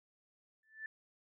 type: tone with exponential growth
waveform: sine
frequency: 1760 Hz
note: A6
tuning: in tune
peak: -38 dBFS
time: 0.63-0.86 s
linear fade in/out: 2 ms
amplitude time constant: 50 ms
effects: none